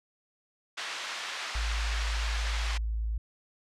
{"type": "band-pass noise", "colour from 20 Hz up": "pink", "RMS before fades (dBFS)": -37, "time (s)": [0.77, 2.78], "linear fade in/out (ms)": 10, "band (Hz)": [1200, 5100], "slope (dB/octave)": 12}
{"type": "tone", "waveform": "sine", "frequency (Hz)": 54.9, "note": "A1", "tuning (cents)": -3, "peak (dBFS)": -28, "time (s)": [1.55, 3.18], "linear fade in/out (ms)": 5}
{"effects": ["low-pass 9000 Hz 12 dB/octave"]}